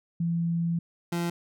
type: tone pair in turn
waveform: sine / 30% pulse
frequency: 168.6 / 171.65 Hz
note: E3 / F3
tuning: +39 / -30 cents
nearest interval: unison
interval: 31 cents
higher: second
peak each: -24 dBFS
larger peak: neither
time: 0.2-0.79 / 1.12-1.3 s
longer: first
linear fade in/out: 5 ms
effects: none